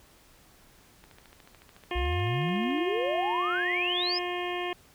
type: click train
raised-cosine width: 0.3 ms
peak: -35 dBFS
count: 25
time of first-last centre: 1.04-2.779 s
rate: 13.8 Hz
type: harmonic tone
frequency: 355.8 Hz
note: F4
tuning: 32 cents sharp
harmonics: 1 / 2 / 3 / 5 / 6 / 7 / 8 / 9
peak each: -33 / -36 / -38 / -40 / -41 / -41 / -42 / -43 dBFS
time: 1.91-4.73 s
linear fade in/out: 2 ms
type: exponential sweep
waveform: sine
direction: up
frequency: 58.27 to 5274 Hz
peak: -27 dBFS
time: 1.95-4.19 s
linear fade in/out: 10 ms
effects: pink hiss -58 dBFS RMS until 4.94 s